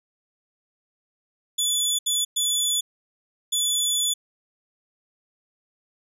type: tone bursts at uneven times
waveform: 20% pulse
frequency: 3454 Hz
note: A7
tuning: 33 cents flat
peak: -15 dBFS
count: 4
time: 1.58-1.99 / 2.06-2.25 / 2.36-2.81 / 3.52-4.14 s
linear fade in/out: 10 ms
effects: none